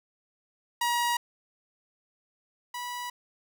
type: tone pair in turn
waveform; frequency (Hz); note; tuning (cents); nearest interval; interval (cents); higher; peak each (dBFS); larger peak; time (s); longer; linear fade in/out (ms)
sawtooth; 955 / 977.9; A#5 / B5; +42 / -17; unison; 41; second; -21 / -30; first; 0.81-1.17 / 2.74-3.1; neither; 5
effects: none